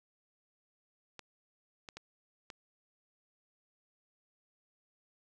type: clicks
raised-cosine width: 0.2 ms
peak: -28 dBFS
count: 4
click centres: 1.193 / 1.888 / 1.97 / 2.502 s
effects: none